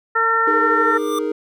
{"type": "harmonic tone", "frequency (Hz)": 453.7, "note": "A#4", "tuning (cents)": -47, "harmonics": [1, 2, 3, 4], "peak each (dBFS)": [-24, -24, -16, -21], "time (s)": [0.15, 0.98], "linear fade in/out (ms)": 10}
{"type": "chord", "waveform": "triangle", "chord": "D# suspended fourth", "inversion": "none", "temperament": "equal", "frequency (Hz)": [311.1, 415.3, 466.2], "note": ["D#4", "G#4", "A#4"], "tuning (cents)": [0, 0, 0], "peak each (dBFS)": -22, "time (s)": [0.47, 1.32], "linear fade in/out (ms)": 5}
{"type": "tone with exponential growth", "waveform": "square", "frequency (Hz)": 1188, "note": "D6", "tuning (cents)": 20, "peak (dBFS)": -21, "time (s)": [0.63, 1.19], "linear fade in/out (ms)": 5, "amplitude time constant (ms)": 120}
{"effects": []}